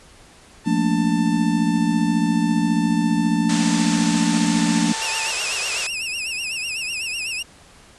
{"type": "tone", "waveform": "sawtooth", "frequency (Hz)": 888, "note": "A5", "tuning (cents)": 16, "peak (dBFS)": -25, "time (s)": [0.64, 5.34], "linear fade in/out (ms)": 50}
{"type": "chord", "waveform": "sine", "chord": "Bb major seventh", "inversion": "second", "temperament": "just", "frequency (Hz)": [174.81, 218.5, 233.1, 291.4], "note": ["F3", "A3", "Bb3", "D4"], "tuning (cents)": [2, -12, 0, -13], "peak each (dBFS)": -22, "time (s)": [0.66, 4.93], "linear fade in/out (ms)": 10}
{"type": "band-pass noise", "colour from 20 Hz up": "white", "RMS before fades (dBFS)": -28, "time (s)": [3.49, 5.87], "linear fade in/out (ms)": 5, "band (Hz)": [380, 8600], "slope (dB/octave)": 48}
{"type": "tone with vibrato", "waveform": "sawtooth", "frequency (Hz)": 2644, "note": "E7", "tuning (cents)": 5, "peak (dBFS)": -21, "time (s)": [5.01, 7.43], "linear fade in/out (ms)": 10, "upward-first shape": "triangle", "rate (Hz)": 8, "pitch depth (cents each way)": 140}
{"effects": ["pink hiss -48 dBFS RMS until 7.98 s", "resampled to 24000 Hz"]}